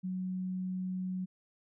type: tone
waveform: sine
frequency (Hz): 185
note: F#3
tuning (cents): 0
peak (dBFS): -33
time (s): 0.03-1.26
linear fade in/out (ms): 20
effects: none